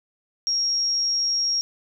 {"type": "tone", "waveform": "sine", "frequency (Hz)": 5588, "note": "F8", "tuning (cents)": 0, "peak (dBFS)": -20, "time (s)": [0.47, 1.61], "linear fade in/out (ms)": 0, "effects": []}